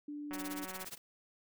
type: tone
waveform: sine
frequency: 293.7 Hz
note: D4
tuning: in tune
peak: -40 dBFS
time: 0.08-0.65 s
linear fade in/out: 5 ms
type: click train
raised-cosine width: 0.5 ms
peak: -32 dBFS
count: 101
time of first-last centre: 0.31-0.845 s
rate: 187 Hz
type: noise with tremolo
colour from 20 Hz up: white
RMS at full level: -43 dBFS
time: 0.33-0.98 s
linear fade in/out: 5 ms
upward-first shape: sine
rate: 17 Hz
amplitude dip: 95%
effects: none